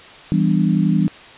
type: chord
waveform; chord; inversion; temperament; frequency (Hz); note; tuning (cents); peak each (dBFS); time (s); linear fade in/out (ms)
sine; E minor seventh; none; equal; 164.81 / 196 / 246.9 / 293.7; E3 / G3 / B3 / D4; 0 / 0 / 0 / 0; -17 / -17 / -23 / -22; 0.32-1.08; 0
effects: white hiss -40 dBFS RMS until 1.37 s + resampled to 8000 Hz